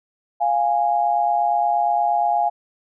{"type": "tone pair together", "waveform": "sine", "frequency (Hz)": [698.5, 827], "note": ["F5", "G#5"], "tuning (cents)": [0, -8], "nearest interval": "minor third", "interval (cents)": 292, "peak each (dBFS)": -19, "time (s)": [0.4, 2.5], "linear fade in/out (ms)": 20, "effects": []}